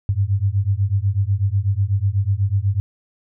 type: beating tone pair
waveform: sine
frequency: 95.2 / 103.3 Hz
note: F#2 / G#2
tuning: +50 / -9 cents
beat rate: 8.1 Hz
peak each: -19 dBFS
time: 0.09-2.8 s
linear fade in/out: 0 ms
effects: none